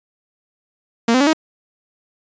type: tone with pitch steps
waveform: sawtooth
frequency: 231.5 / 256.9 / 285 / 316.2 Hz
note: A#3 / C4 / C#4 / D#4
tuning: -12 / -32 / +48 / +28 cents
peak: -8 dBFS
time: 1.08-1.332 s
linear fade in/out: 5 ms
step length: 63 ms
effects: resampled to 16000 Hz